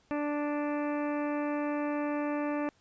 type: harmonic tone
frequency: 293.7 Hz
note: D4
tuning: in tune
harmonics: 1 / 2 / 3 / 4 / 5 / 6 / 7 / 8 / 9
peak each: -31 / -35 / -40 / -42 / -49 / -45 / -52 / -49 / -51 dBFS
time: 0.11-2.69 s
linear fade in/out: 0 ms
effects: pink hiss -67 dBFS RMS until 2.8 s + resampled to 16000 Hz